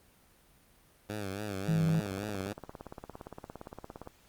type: tone with vibrato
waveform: 10% pulse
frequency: 100.7 Hz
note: G2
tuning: 47 cents sharp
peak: -27 dBFS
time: 1.09-2.53 s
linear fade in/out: 5 ms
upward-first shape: sine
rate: 3.6 Hz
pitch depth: 100 cents each way
type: tone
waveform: sine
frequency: 162.4 Hz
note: E3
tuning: 26 cents flat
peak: -25 dBFS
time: 1.68-2 s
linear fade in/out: 5 ms
type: click train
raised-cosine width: 1 ms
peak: -28 dBFS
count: 39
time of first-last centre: 1.89-4.074 s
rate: 17.4 Hz
effects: pink hiss -63 dBFS RMS until 4.28 s + Opus 32 kbps